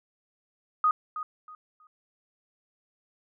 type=tone with echo; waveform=sine; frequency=1244.5 Hz; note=D#6; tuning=in tune; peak=-19 dBFS; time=0.84-0.91 s; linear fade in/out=2 ms; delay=320 ms; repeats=3; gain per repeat=-12 dB; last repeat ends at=1.87 s; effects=none